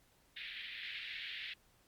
pink band-pass noise, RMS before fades -45 dBFS, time 0.36-1.54 s, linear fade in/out 10 ms, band 1800 to 3900 Hz, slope 48 dB/octave, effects pink hiss -70 dBFS RMS until 1.87 s + Opus 48 kbps

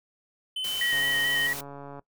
triangle tone, 3048 Hz, G7, 49 cents flat, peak -27 dBFS, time 0.56-1.47 s, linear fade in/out 5 ms
white noise, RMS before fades -37 dBFS, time 0.64-1.61 s, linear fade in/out 5 ms
sine tone with vibrato, 1895 Hz, A#6, 28 cents sharp, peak -25 dBFS, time 0.81-1.53 s, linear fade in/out 2 ms, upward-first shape square, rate 4.6 Hz, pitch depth 20 cents each way
click train, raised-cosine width 1 ms, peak -28 dBFS, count 151, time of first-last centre 0.93-1.994 s, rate 141 Hz
effects noise-tail reverb RT60 0.1 s tail -20 dB re dry

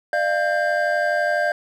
triangle tone cluster, 601 / 693 / 1588 Hz, D5 / F5 / G6, +40 / -14 / +22 cents, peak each -20 / -21 / -21 dBFS, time 0.13-1.52 s, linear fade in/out 2 ms, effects none

